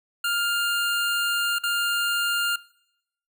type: tone with dropouts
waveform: 25% pulse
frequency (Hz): 1403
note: F6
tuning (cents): +8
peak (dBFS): -19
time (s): 0.24-2.56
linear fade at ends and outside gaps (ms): 5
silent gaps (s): 1.586-1.635
effects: noise-tail reverb RT60 0.8 s tail -22 dB re dry